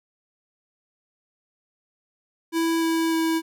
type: tone with pitch steps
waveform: square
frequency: 329.6 / 327.5 / 325.4 Hz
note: E4 / E4 / E4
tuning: 0 / -11 / -22 cents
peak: -21 dBFS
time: 2.52-3.42 s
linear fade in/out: 50 ms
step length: 300 ms
effects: none